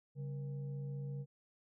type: tone with frequency modulation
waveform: sine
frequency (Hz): 140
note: C#3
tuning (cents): +18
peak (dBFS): -39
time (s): 0.15-1.26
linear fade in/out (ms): 50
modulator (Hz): 335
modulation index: 0.39
effects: none